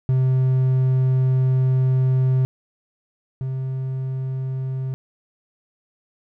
triangle tone pair in turn, 130 / 131.51 Hz, C3 / C3, -11 / +9 cents, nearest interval unison, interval 20 cents, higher second, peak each -13 / -21 dBFS, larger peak first, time 0.09-2.45 / 3.41-4.94 s, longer first, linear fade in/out 0 ms, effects none

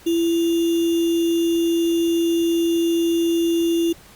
sine tone with sample-and-hold, 335.8 Hz, E4, 32 cents sharp, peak -16 dBFS, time 0.06-3.93 s, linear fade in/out 10 ms, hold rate 3150 Hz, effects pink hiss -47 dBFS RMS until 4.15 s + Opus 48 kbps

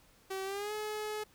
sawtooth tone with pitch glide, 383.7 to 425.7 Hz, G4 to G#4, -37 to +43 cents, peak -32 dBFS, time 0.3-1.24 s, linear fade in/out 10 ms, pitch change +180 cents, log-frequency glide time 0.44-0.73 s, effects pink hiss -64 dBFS RMS until 1.34 s

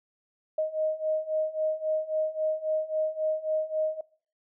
sine beating tone pair, 622.3 / 626 Hz, D#5 / D#5, 0 / +10 cents, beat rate 3.7 Hz, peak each -30 / -28 dBFS, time 0.58-4.01 s, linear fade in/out 5 ms, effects noise-tail reverb RT60 0.5 s tail -23 dB re dry

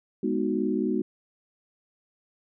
sine chord, G# minor seventh, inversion none, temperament equal, 207.7 / 246.9 / 311.1 / 370 Hz, G#3 / B3 / D#4 / F#4, 0 / 0 / 0 / 0 cents, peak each -29 dBFS, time 0.23-1.02 s, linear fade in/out 5 ms, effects none

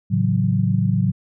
sine chord, F# minor seventh, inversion first, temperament equal with one note detuned, 110.83 / 138.59 / 164.81 / 185 Hz, A2 / C#3 / E3 / F#3, +13 / 0 / 0 / 0 cents, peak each -20 / -22 / -25 / -20 dBFS, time 0.1-1.12 s, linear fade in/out 20 ms, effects none

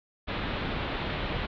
pink low-pass noise, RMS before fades -32 dBFS, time 0.27-1.47 s, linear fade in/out 20 ms, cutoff 3900 Hz, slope 48 dB/octave, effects none

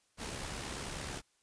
pink noise with amplitude modulation, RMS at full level -39 dBFS, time 0.17-1.22 s, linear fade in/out 50 ms, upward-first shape sine, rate 69 Hz, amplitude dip 45%, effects white hiss -73 dBFS RMS until 1.42 s + resampled to 22050 Hz

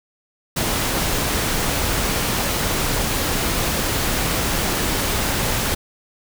pink noise, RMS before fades -21 dBFS, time 0.56-5.75 s, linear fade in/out 10 ms, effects none

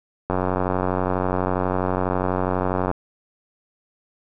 click train, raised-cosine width 1 ms, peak -8 dBFS, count 242, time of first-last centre 0.3-2.914 s, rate 92.2 Hz, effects none

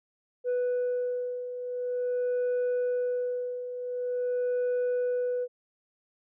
sine beating tone pair, 493.9 / 494.36 Hz, B4 / B4, 0 / +2 cents, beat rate 0.46 Hz, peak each -31 / -26 dBFS, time 0.44-5.48 s, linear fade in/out 50 ms, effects tanh soft clip ceiling -24 dBFS

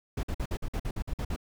brown noise bursts, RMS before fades -31 dBFS, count 11, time 0.17-1.362 s, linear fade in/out 5 ms, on 62 ms, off 51 ms, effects none

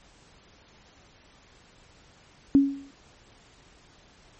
sine tone with exponential decay, 277.2 Hz, C#4, in tune, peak -11 dBFS, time 2.55-2.91 s, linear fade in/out 0 ms, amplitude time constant 77 ms, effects pink hiss -56 dBFS RMS until 4.39 s + MP3 32 kbps

